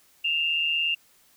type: tone pair together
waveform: sine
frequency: 2637 / 2794 Hz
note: E7 / F7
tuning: 0 / 0 cents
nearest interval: minor second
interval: 100 cents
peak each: -30 / -23 dBFS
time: 0.24-0.95 s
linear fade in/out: 10 ms
effects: white hiss -60 dBFS RMS until 1.36 s